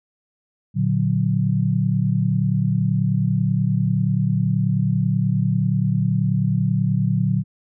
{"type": "chord", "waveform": "sine", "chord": "Bb augmented", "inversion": "none", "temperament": "equal", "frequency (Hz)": [116.54, 146.83, 185], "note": ["Bb2", "D3", "F#3"], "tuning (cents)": [0, 0, 0], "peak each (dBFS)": -21, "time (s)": [0.74, 7.44], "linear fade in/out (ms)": 50, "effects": []}